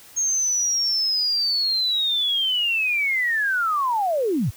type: linear sweep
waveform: sine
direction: down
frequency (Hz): 6510 to 79.9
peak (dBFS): -19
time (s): 0.16-4.51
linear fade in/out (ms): 20
effects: white hiss -47 dBFS RMS until 4.56 s